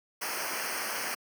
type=noise with comb filter; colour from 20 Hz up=pink; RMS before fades=-34 dBFS; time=0.21-1.15 s; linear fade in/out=10 ms; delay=0.27 ms; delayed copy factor=-1; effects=high-pass 200 Hz 12 dB/octave